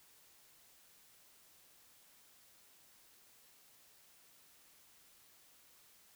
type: silence
effects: white hiss -65 dBFS RMS until 6.15 s